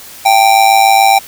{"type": "tone with amplitude modulation", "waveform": "square", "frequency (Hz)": 784, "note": "G5", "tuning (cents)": 0, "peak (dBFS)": -3, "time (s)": [0.25, 1.19], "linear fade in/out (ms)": 10, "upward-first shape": "sine", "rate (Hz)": 107, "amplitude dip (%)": 65, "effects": ["white hiss -33 dBFS RMS until 1.27 s"]}